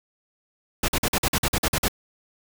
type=noise bursts; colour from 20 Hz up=pink; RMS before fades=-22 dBFS; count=11; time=0.83-1.883 s; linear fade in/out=5 ms; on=53 ms; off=47 ms; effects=none